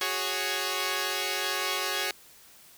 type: chord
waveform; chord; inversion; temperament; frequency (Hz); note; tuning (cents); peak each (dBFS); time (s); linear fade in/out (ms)
5% pulse; F# suspended second; none; equal; 370 / 415.3 / 554.4; F#4 / G#4 / C#5; 0 / 0 / 0; -21; 0.01-2.11; 2
effects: white hiss -54 dBFS RMS until 2.77 s